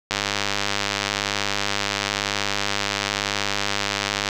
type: click train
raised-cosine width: 0.2 ms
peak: -4 dBFS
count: 423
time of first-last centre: 0.11-4.288 s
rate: 101 Hz
effects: 7-bit